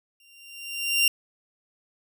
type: tone with exponential growth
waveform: sawtooth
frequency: 2776 Hz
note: F7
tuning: 11 cents flat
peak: -13 dBFS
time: 0.2-1.08 s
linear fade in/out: 2 ms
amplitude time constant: 190 ms
effects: none